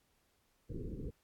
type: low-pass noise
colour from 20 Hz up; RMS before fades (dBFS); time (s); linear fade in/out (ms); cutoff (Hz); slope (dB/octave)
pink; -42; 0.69-1.11; 20; 490; 96
effects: pink hiss -75 dBFS RMS until 1.23 s + AAC 64 kbps